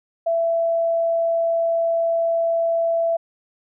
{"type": "tone", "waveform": "sine", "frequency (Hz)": 667, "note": "E5", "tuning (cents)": 20, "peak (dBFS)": -17, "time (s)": [0.26, 3.17], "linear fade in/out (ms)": 10, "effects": []}